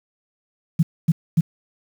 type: tone bursts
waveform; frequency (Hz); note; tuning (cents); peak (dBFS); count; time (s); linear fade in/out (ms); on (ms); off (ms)
sine; 163.5; E3; -14; -11; 3; 0.79-1.41; 10; 40; 250
effects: 7-bit